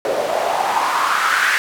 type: noise with band-pass filter sweep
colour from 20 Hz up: white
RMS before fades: -18 dBFS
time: 0.05-1.58 s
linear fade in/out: 0 ms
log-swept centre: 510 to 1700 Hz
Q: 4.4
effects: none